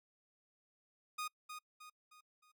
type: tone with echo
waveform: sawtooth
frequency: 1237 Hz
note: D#6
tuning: 10 cents flat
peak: -35 dBFS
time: 1.18-1.28 s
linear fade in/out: 10 ms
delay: 310 ms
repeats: 4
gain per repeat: -7 dB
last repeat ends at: 2.52 s
effects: noise-tail reverb RT60 0.1 s tail -26 dB re dry